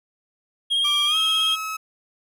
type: tone with vibrato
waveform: triangle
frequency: 3238 Hz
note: G#7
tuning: 45 cents flat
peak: -17 dBFS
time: 0.7-1.56 s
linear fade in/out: 20 ms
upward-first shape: sine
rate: 17 Hz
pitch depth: 24 cents each way
type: tone with pitch glide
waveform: 30% pulse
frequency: 1174.7 to 1288.4 Hz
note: D6 to E6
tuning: 0 to -40 cents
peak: -24 dBFS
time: 0.84-1.77 s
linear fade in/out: 10 ms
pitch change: +160 cents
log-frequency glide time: 1.06-1.17 s
effects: none